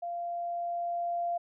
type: tone with level ramp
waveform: sine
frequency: 692 Hz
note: F5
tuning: 16 cents flat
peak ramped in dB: -33 to -28 dBFS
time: 0.02-1.38 s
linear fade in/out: 10 ms
effects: none